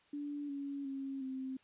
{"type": "tone with pitch steps", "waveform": "sine", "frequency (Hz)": [290, 280.6, 271.5, 262.7], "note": ["D4", "C#4", "C#4", "C4"], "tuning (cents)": [-22, 21, -36, 7], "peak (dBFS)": -38, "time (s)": [0.13, 1.57], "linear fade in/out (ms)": 5, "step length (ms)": 360, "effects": ["white hiss -68 dBFS RMS until 1.63 s", "resampled to 8000 Hz"]}